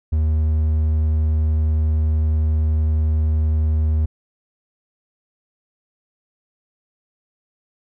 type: tone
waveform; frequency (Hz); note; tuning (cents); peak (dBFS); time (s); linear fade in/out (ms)
triangle; 77.7; D#2; -2; -13; 0.12-4.06; 10
effects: none